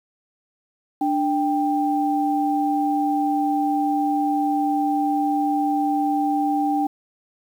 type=tone pair together; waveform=sine; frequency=295 / 787.6 Hz; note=D4 / G5; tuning=+8 / +8 cents; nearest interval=octave + perfect fourth; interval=1700 cents; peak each=-21 dBFS; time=1.01-6.87 s; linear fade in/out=5 ms; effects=8-bit